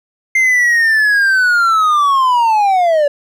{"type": "linear sweep", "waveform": "triangle", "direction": "down", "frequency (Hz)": [2100, 566], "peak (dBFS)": -7, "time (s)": [0.35, 3.08], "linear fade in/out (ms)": 5, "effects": []}